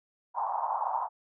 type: band-pass noise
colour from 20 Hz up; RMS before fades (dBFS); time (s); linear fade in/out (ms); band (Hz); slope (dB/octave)
pink; -31; 0.34-1.09; 50; 780 to 1000; 48
effects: none